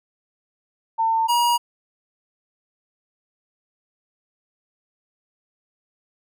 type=tone pair in turn; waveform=sine / square; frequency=901 / 954.6 Hz; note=A5 / A#5; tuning=+41 / +41 cents; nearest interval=minor second; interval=100 cents; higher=second; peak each=-17 dBFS; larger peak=neither; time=0.98-1.28 / 1.28-1.58 s; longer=neither; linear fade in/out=20 ms; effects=none